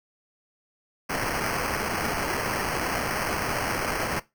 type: noise with sample-and-hold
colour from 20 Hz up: white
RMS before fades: -28 dBFS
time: 1.09-4.2 s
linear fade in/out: 10 ms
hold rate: 3675 Hz
effects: noise-tail reverb RT60 0.2 s tail -18 dB re dry